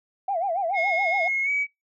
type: tone with vibrato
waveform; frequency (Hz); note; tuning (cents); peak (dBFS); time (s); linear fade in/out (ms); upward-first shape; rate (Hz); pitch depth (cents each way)
sine; 726; F#5; -33; -22; 0.28-1.28; 5; sine; 7.1; 190
type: tone with pitch glide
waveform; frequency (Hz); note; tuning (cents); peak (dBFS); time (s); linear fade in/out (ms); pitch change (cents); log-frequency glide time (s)
sine; 2163 to 2273; C#7 to C#7; -43 to +43; -21; 0.73-1.67; 50; +86; 1.43-1.5
effects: noise-tail reverb RT60 0.2 s tail -22 dB re dry + tanh soft clip ceiling -15 dBFS